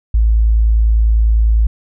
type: tone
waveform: sine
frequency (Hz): 55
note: A1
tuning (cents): 0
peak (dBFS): -8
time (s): 0.14-1.67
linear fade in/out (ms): 5
effects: none